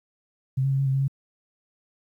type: tone with pitch steps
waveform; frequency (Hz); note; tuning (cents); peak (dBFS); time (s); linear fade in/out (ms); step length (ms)
sine; 132.1 / 136.4 / 135.3 / 137.5 / 133.4 / 135.7 / 137; C3 / C#3 / C#3 / C#3 / C3 / C#3 / C#3; +17 / -28 / -42 / -14 / +34 / -36 / -20; -20; 0.57-1.081; 10; 73
effects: 10-bit